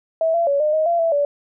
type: tone with pitch steps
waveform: sine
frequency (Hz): 650 / 678 / 563 / 607 / 627 / 684 / 662 / 576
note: E5 / E5 / C#5 / D#5 / D#5 / F5 / E5 / D5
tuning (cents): -24 / +49 / +27 / -43 / +13 / -36 / +7 / -34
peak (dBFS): -15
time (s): 0.21-1.25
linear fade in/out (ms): 2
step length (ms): 130
effects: none